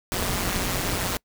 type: noise with amplitude modulation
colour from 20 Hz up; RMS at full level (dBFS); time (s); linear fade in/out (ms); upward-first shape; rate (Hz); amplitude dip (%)
pink; -23; 0.12-1.17; 0; sine; 184; 75
effects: noise-tail reverb RT60 0.1 s tail -26 dB re dry